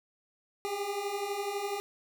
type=beating tone pair; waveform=25% pulse; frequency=395.1 / 407.1 Hz; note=G4 / G#4; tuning=+14 / -35 cents; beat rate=12 Hz; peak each=-34 / -30 dBFS; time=0.65-1.8 s; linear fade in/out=0 ms; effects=none